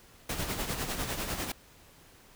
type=noise with tremolo; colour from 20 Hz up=pink; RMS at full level=-32 dBFS; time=0.29-1.52 s; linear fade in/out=5 ms; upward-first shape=sine; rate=10 Hz; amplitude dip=55%; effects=pink hiss -57 dBFS RMS until 2.35 s